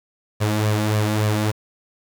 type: tone with flanger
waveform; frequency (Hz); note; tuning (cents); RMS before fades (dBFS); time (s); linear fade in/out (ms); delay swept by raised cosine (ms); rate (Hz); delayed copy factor
sawtooth; 106.5; G#2; +44; -20; 0.4-1.52; 20; 1.7 to 3.6; 3.5; +0.6
effects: 7-bit